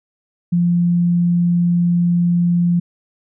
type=tone; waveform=sine; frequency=173.7 Hz; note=F3; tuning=9 cents flat; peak=-12 dBFS; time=0.52-2.8 s; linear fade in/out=10 ms; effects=none